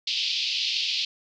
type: band-pass noise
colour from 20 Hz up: white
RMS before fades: -27 dBFS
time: 0.07-1.05 s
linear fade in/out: 5 ms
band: 2600 to 4900 Hz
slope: 48 dB/octave
effects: none